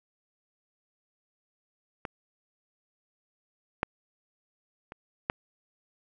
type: clicks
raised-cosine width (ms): 0.5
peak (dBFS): -19 / -10 / -26 / -11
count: 4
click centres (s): 2.052 / 3.831 / 4.921 / 5.299
effects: none